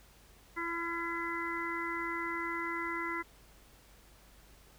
harmonic tone with a mistuned harmonic, 336.8 Hz, E4, 37 cents sharp, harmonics 1 / 3 / 4 / 5 / 6, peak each -40 / -40 / -40 / -46 / -38 dBFS, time 0.56-3.23 s, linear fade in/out 20 ms, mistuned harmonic 4, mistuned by +26 cents, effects added 49 Hz sine -61 dBFS peak until 4.78 s + pink hiss -61 dBFS RMS until 4.78 s

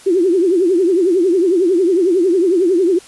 sine tone with vibrato, 360 Hz, F#4, 47 cents flat, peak -10 dBFS, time 0.06-2.99 s, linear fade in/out 10 ms, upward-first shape triangle, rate 11 Hz, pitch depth 190 cents each way, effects white hiss -41 dBFS RMS until 3.07 s + resampled to 24000 Hz

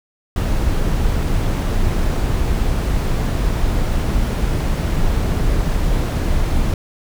brown noise, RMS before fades -17 dBFS, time 0.36-6.74 s, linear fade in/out 2 ms, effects none

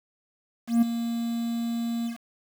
triangle tone with ADSR envelope, 233.1 Hz, A#3, in tune, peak -13 dBFS, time 0.67-2.18 s, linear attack 150 ms, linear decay 12 ms, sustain -11 dB, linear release 120 ms, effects 7-bit

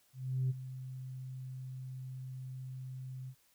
sine tone with ADSR envelope, 129.7 Hz, C3, 15 cents flat, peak -27 dBFS, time 0.13-3.35 s, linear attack 370 ms, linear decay 26 ms, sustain -14 dB, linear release 67 ms, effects tanh soft clip ceiling -26 dBFS + white hiss -70 dBFS RMS until 3.54 s

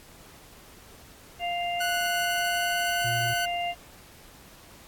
harmonic tone, 698.5 Hz, F5, in tune, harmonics 1 / 3 / 4, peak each -28 / -36 / -34 dBFS, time 1.39-3.75 s, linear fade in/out 50 ms
sawtooth tone with pitch glide, 1480 to 1502.4 Hz, F#6 to F#6, 0 to +26 cents, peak -24 dBFS, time 1.8-3.46 s, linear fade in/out 10 ms, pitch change +26 cents, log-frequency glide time 1.98-3.17 s
triangle tone, 118.3 Hz, A#2, 26 cents sharp, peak -28 dBFS, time 3.04-3.34 s, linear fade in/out 10 ms
effects pink hiss -51 dBFS RMS until 4.87 s + AAC 64 kbps

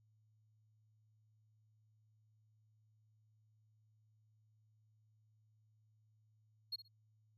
triangle tone with echo, 4298 Hz, C8, 46 cents sharp, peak -36 dBFS, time 6.72-6.76 s, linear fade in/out 10 ms, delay 62 ms, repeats 2, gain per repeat -14 dB, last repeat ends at 6.884 s, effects tanh soft clip ceiling -34 dBFS + added 108 Hz sine -70 dBFS peak until 7.37 s

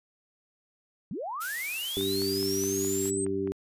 sine linear sweep, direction up, 142.5 to 8372 Hz, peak -32 dBFS, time 1.11-3.25 s, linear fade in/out 2 ms
blue noise, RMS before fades -36 dBFS, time 1.4-3.11 s, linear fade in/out 20 ms
harmonic tone, 97.4 Hz, G2, 11 cents flat, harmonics 1 / 2 / 3 / 4, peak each -40 / -37 / -33 / -29 dBFS, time 1.97-3.52 s, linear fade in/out 0 ms
click train, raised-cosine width 0.5 ms, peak -30 dBFS, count 8, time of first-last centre 2.01-3.474 s, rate 4.78 Hz
effects resampled to 32000 Hz

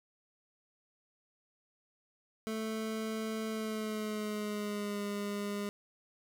25% pulse tone with pitch glide, 220 to 204.1 Hz, A3 to G#3, 0 to -30 cents, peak -31 dBFS, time 2.47-5.69 s, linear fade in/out 0 ms, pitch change -130 cents, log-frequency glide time 3.49-5.02 s, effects none

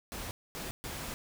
pink noise bursts at uneven times, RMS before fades -40 dBFS, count 3, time 0.12-0.31 / 0.55-0.71 / 0.84-1.14 s, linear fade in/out 0 ms, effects none

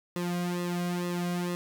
sawtooth tone with flanger, 176.1 Hz, F3, 15 cents sharp, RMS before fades -31 dBFS, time 0.16-1.55 s, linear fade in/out 0 ms, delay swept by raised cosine 1.3 to 2.3 ms, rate 2.2 Hz, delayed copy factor -0.8, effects none

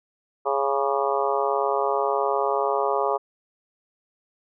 harmonic tone with a mistuned harmonic, 138.59 Hz, C#3, in tune, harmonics 3 / 4 / 5 / 6 / 7 / 8 / 9, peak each -26 / -27 / -28 / -29 / -29 / -30 / -31 dBFS, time 0.45-3.18 s, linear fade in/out 20 ms, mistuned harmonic 9, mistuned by -57 cents, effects none

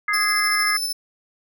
harmonic tone, 415.3 Hz, G#4, in tune, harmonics 3 / 4 / 5, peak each -24 / -24 / -22 dBFS, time 0.08-0.77 s, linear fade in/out 5 ms
sawtooth tone with tremolo, 5274 Hz, E8, in tune, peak -19 dBFS, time 0.13-0.93 s, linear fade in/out 10 ms, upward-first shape square, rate 13 Hz, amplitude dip 30%
effects none

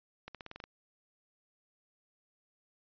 accelerating click train, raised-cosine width 0.3 ms, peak -28 dBFS, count 8, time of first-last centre 0.28-0.64 s, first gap 67 ms, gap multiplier 0.91, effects resampled to 11025 Hz

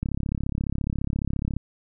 click train, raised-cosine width 5 ms, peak -14 dBFS, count 54, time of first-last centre 0.03-1.566 s, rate 34.5 Hz, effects none

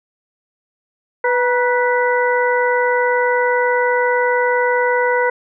harmonic tone with a mistuned harmonic, 493.9 Hz, B4, in tune, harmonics 1 / 2 / 3 / 4, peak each -16 / -19 / -21 / -22 dBFS, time 1.24-5.3 s, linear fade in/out 5 ms, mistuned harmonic 2, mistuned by -52 cents, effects none

